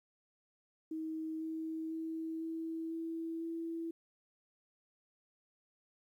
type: tone with pitch steps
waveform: sine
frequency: 317.7 / 320.3 / 322.9 / 325.5 / 328.1 / 330.8 Hz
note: D#4 / E4 / E4 / E4 / E4 / E4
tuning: +36 / -50 / -36 / -22 / -8 / +6 cents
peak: -37 dBFS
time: 0.91-3.91 s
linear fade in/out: 5 ms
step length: 500 ms
effects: 12-bit